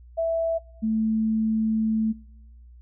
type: tone pair in turn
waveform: sine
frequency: 659.3 / 220 Hz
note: E5 / A3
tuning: 0 / 0 cents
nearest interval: octave + perfect fifth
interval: 1900 cents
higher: first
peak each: -21 dBFS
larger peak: neither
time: 0.17-0.59 / 0.82-2.13 s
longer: second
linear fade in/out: 20 ms
effects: noise-tail reverb RT60 1.0 s tail -26 dB re dry + added 60 Hz sine -45 dBFS peak until 2.81 s